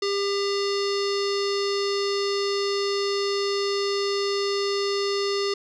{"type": "tone with low-pass filter", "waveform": "square", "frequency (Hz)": 400, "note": "G4", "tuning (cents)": 35, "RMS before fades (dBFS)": -25, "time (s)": [0.02, 5.54], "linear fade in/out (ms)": 5, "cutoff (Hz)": 4900, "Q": 5.2, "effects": []}